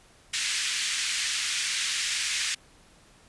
pink band-pass noise, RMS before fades -29 dBFS, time 0.33-2.55 s, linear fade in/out 10 ms, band 1900 to 8700 Hz, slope 24 dB/octave, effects pink hiss -57 dBFS RMS until 3.28 s + resampled to 24000 Hz

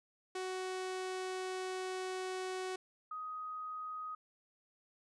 sawtooth / sine tone pair in turn, 372.5 / 1252.9 Hz, F#4 / D#6, +12 / +12 cents, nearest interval octave + major sixth, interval 2100 cents, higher second, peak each -34 / -40 dBFS, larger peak first, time 0.35-2.76 / 3.11-4.15 s, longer first, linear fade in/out 5 ms, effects resampled to 22050 Hz

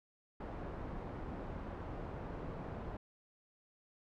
pink low-pass noise, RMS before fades -44 dBFS, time 0.4-2.97 s, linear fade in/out 5 ms, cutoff 1000 Hz, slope 12 dB/octave, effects none

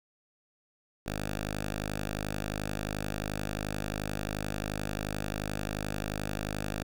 5% pulse tone with notch filter, 51.4 Hz, G#1, 17 cents flat, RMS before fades -35 dBFS, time 1.06-6.83 s, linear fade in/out 5 ms, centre 390 Hz, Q 1.8, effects none

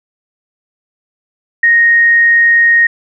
sine tone, 1864.7 Hz, A#6, in tune, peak -5 dBFS, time 1.63-2.87 s, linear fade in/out 5 ms, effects none

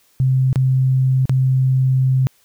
sine tone with dropouts, 130.8 Hz, C3, in tune, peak -12 dBFS, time 0.2-2.27 s, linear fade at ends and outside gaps 0 ms, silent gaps 0.529-0.558 / 1.255-1.295 s, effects white hiss -57 dBFS RMS until 2.44 s

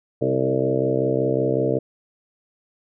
harmonic tone with a mistuned harmonic, 65.41 Hz, C2, in tune, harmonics 2 / 3 / 4 / 5 / 6 / 7 / 8 / 9 / 10, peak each -26 / -34 / -28 / -26 / -28 / -23 / -30 / -26 / -33 dBFS, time 0.21-1.79 s, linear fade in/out 10 ms, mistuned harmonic 7, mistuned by -20 cents, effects none

